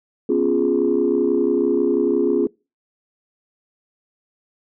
sine chord, C# dominant seventh, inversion third, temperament equal, 246.9 / 277.2 / 349.2 / 415.3 Hz, B3 / C#4 / E#4 / G#4, 0 / 0 / 0 / 0 cents, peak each -23 / -21 / -19 / -19 dBFS, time 0.29-2.47 s, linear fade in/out 5 ms, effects noise-tail reverb RT60 0.3 s tail -25 dB re dry + tanh soft clip ceiling -8 dBFS

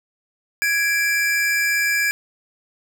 square tone pair together, 1661.2 / 2341 Hz, G#6 / D7, 0 / -6 cents, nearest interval tritone, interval 594 cents, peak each -21 dBFS, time 0.62-2.11 s, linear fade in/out 0 ms, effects none

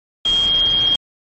sine tone in noise, 3236 Hz, G#7, 46 cents flat, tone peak -13 dBFS, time 0.25-0.96 s, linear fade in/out 5 ms, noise pink, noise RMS -30 dBFS, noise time 0.25-0.96 s, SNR +14 dB, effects MP3 32 kbps

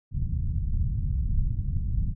pink low-pass noise, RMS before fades -26 dBFS, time 0.11-2.15 s, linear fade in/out 50 ms, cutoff 140 Hz, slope 24 dB/octave, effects none

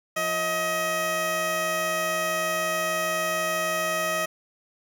15% pulse tone pair together, 174.61 / 632 Hz, F3 / D#5, 0 / +27 cents, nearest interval octave + minor seventh, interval 2227 cents, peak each -30 / -18 dBFS, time 0.16-4.26 s, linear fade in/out 10 ms, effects none

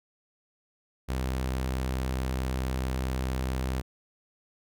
sawtooth tone, 64.6 Hz, C2, 21 cents flat, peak -24 dBFS, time 1.08-3.82 s, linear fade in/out 20 ms, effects none

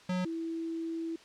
square / sine tone pair in turn, 182.4 / 328.9 Hz, F#3 / E4, -24 / -4 cents, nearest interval minor seventh, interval 1020 cents, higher second, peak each -30 / -33 dBFS, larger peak first, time 0.09-0.25 / 0.25-1.16 s, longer second, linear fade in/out 5 ms, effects white hiss -56 dBFS RMS until 1.24 s + low-pass 5000 Hz 12 dB/octave

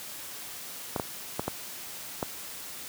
clicks, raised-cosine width 1 ms, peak -14 dBFS, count 5, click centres 0.962 / 0.998 / 1.395 / 1.48 / 2.228 s, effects white hiss -41 dBFS RMS until 2.88 s + high-pass 80 Hz 12 dB/octave

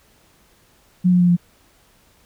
sine tone with pitch steps, 181 / 178.82 / 176.66 / 174.53 Hz, F#3 / F3 / F3 / F3, -38 / +41 / +20 / -1 cents, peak -11 dBFS, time 1.04-1.368 s, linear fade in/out 20 ms, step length 82 ms, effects pink hiss -56 dBFS RMS until 2.25 s

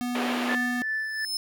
square tone, 245.3 Hz, B3, 12 cents flat, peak -28 dBFS, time 0.01-0.82 s, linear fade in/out 0 ms
pink band-pass noise, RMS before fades -31 dBFS, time 0.15-0.55 s, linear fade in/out 2 ms, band 330 to 3500 Hz, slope 24 dB/octave
sine tone with tremolo, 1755 Hz, A6, 5 cents flat, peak -25 dBFS, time 0.49-1.25 s, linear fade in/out 2 ms, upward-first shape sine, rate 2.8 Hz, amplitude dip 45%
40% pulse tone with exponential growth, 5220 Hz, E8, 18 cents flat, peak -24 dBFS, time 0.77-1.37 s, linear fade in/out 1 ms, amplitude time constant 130 ms
effects none

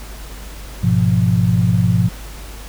sine chord, F diminished, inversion first, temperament equal, 103.83 / 123.47 / 174.61 Hz, Ab2 / Cb3 / F3, 0 / 0 / 0 cents, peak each -16 dBFS, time 0.83-2.09 s, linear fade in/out 10 ms, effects added 50 Hz sine -31 dBFS peak until 2.68 s + pink hiss -37 dBFS RMS until 2.68 s

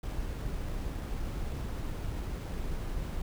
brown noise with sample-and-hold, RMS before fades -35 dBFS, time 0.03-3.22 s, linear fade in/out 5 ms, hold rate 11025 Hz, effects none

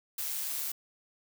blue noise with amplitude modulation, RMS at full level -33 dBFS, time 0.18-0.72 s, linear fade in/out 5 ms, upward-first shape sine, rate 146 Hz, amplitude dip 40%, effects none

